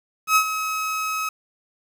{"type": "tone with ADSR envelope", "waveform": "30% pulse", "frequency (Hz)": 1279, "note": "D#6", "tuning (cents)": 47, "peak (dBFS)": -10, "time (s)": [0.27, 1.29], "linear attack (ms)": 89, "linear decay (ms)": 77, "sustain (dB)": -11, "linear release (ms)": 4, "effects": ["8-bit"]}